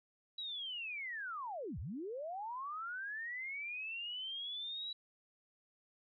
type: linear two-way sweep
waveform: sine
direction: down then up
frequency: 3929 to 57.1 to 3929 Hz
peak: -40 dBFS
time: 0.38-4.93 s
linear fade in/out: 5 ms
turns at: 1.79 s
effects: none